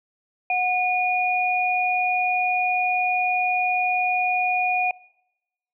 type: tone pair together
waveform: sine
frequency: 731 / 2445 Hz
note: F#5 / D#7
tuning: -21 / -31 cents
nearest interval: octave + major sixth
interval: 2090 cents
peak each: -22 dBFS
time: 0.5-4.91 s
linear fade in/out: 2 ms
effects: noise-tail reverb RT60 0.9 s tail -22 dB re dry